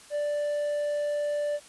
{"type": "tone", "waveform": "triangle", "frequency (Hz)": 587.3, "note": "D5", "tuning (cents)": 0, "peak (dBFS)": -24, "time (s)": [0.1, 1.6], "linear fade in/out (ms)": 50, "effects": ["white hiss -51 dBFS RMS until 1.68 s", "resampled to 24000 Hz"]}